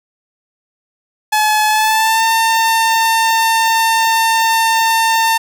sawtooth tone with pitch glide, 855 to 902.7 Hz, A5 to A5, -50 to +44 cents, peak -7 dBFS, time 1.32-5.38 s, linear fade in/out 10 ms, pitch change +94 cents, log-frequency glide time 1.68-2.25 s, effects none

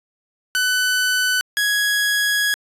sawtooth tone pair in turn, 1500 / 1666.6 Hz, F#6 / G#6, +23 / +6 cents, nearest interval major second, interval 183 cents, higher second, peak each -13 dBFS, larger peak neither, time 0.55-1.41 / 1.57-2.54 s, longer second, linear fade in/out 0 ms, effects resampled to 32000 Hz

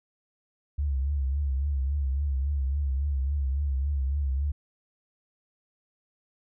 sine tone with vibrato, 69.3 Hz, C#2, in tune, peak -24 dBFS, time 0.78-4.52 s, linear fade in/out 10 ms, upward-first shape triangle, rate 3.6 Hz, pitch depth 110 cents each way, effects none

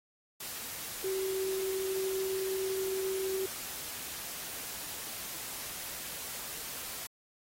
sine tone in noise, 381.9 Hz, G4, 45 cents flat, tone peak -31 dBFS, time 1.04-3.46 s, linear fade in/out 5 ms, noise white, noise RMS -41 dBFS, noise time 0.4-7.07 s, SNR +7 dB, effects AAC 48 kbps

